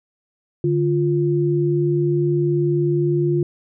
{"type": "tone pair together", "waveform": "sine", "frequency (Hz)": [146.82, 349.2], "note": ["D3", "F4"], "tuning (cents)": [0, 0], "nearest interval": "octave + minor third", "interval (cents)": 1500, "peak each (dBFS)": [-19, -18], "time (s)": [0.64, 3.43], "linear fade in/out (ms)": 2, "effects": []}